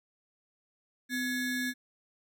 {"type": "ring-modulated tone", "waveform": "square", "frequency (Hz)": 970, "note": "B5", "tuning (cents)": -31, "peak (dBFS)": -28, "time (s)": [1.09, 1.74], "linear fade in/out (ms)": 50, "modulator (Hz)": 716, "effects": []}